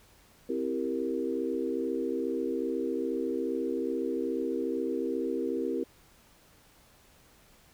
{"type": "chord", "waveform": "sine", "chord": "C dominant seventh", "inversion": "none", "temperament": "equal", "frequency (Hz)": [261.6, 329.6, 392, 466.2], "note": ["C4", "E4", "G4", "Bb4"], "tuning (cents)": [0, 0, 0, 0], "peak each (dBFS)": -34, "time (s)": [0.49, 5.84], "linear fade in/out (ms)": 5, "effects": ["pink hiss -60 dBFS RMS until 7.73 s"]}